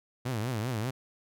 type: tone with vibrato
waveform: sawtooth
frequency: 117 Hz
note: A#2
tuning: 7 cents sharp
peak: -26 dBFS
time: 0.25-0.91 s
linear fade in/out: 10 ms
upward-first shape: triangle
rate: 5.1 Hz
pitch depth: 240 cents each way
effects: none